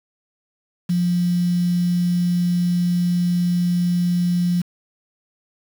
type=tone with quantisation; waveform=sine; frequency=176.1 Hz; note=F3; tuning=15 cents sharp; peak=-16 dBFS; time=0.89-4.62 s; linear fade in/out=10 ms; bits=6; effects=none